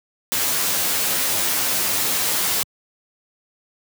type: noise with comb filter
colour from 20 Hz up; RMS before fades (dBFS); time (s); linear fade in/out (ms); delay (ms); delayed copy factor
white; -21; 0.32-2.63; 0; 11; +0.75
effects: high-pass 100 Hz 12 dB/octave